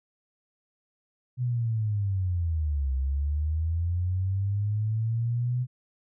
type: linear two-way sweep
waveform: sine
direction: down then up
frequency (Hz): 126.3 to 65.1 to 126.3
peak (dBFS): -24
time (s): 1.37-5.67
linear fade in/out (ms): 50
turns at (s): 2.94
effects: none